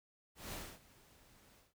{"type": "noise with ADSR envelope", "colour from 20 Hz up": "pink", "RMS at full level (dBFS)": -44, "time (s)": [0.35, 1.74], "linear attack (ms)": 170, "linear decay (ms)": 270, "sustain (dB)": -21, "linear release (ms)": 160, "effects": []}